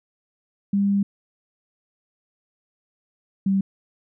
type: tone pair in turn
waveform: sine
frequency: 199.8 / 194.34 Hz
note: G3 / G3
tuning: +33 / -15 cents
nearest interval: unison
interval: 48 cents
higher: first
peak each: -17 dBFS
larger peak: neither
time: 0.73-1.03 / 3.46-3.61 s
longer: first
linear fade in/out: 5 ms
effects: none